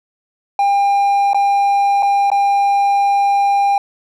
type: tone with dropouts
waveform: triangle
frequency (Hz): 801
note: G5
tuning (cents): +37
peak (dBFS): -9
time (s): 0.59-3.78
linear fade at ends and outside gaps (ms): 2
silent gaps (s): 1.333-1.345 / 2.025-2.029 / 2.302-2.316
effects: none